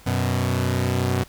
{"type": "tone pair together", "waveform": "sawtooth", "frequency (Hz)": [93.42, 124.7], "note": ["F#2", "B2"], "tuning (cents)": [17, 17], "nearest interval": "perfect fourth", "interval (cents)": 500, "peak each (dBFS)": -19, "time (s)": [0.06, 1.24], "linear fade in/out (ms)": 10, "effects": ["pink hiss -49 dBFS RMS until 1.28 s"]}